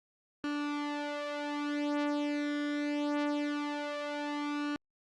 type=tone with flanger; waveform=sawtooth; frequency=292.5 Hz; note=D4; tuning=7 cents flat; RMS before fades=-34 dBFS; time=0.44-4.76 s; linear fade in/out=0 ms; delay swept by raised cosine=0.7 to 4 ms; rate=0.23 Hz; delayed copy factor=+0.75; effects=low-pass 4000 Hz 12 dB/octave + Opus 48 kbps